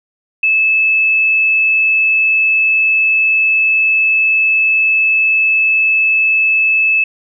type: tone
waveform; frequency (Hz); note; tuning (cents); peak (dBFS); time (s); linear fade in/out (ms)
sine; 2611; E7; -17; -9; 0.43-7.04; 5
effects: none